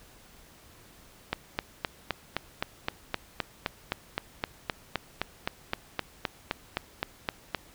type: click train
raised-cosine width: 0.3 ms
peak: -11 dBFS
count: 25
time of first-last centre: 1.33-7.548 s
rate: 3.86 Hz
effects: pink hiss -55 dBFS RMS until 7.74 s